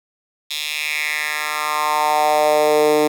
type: tone with high-pass filter sweep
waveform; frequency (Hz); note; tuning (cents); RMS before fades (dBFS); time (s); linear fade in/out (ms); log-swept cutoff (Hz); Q
10% pulse; 151.2; D#3; -49; -18; 0.5-3.08; 10; 3400 to 360; 3.3
effects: none